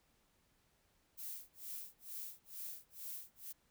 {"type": "noise with tremolo", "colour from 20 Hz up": "violet", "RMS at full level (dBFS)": -45, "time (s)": [1.17, 3.53], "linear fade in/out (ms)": 20, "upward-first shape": "sine", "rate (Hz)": 2.2, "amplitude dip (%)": 100, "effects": ["pink hiss -75 dBFS RMS until 3.7 s"]}